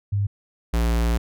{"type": "tone pair in turn", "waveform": ["sine", "square"], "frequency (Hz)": [100.9, 57.68], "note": ["G#2", "A#1"], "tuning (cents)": [-49, -18], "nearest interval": "minor seventh", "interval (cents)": 969, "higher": "first", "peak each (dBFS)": -19, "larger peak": "neither", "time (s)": [[0.12, 0.27], [0.73, 1.18]], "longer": "second", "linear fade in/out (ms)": 10, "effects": []}